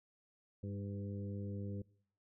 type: harmonic tone with a mistuned harmonic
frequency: 100.3 Hz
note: G2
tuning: 40 cents sharp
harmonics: 1 / 2 / 3 / 4 / 5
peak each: -41 / -45 / -52 / -53 / -53 dBFS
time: 0.63-1.82 s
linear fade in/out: 5 ms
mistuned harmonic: 3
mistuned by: +23 cents
effects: noise-tail reverb RT60 0.6 s tail -23 dB re dry